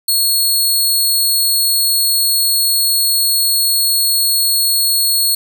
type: tone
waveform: 15% pulse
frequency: 4329 Hz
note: C#8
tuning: 42 cents flat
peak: -5 dBFS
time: 0.08-5.35 s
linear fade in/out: 5 ms
effects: none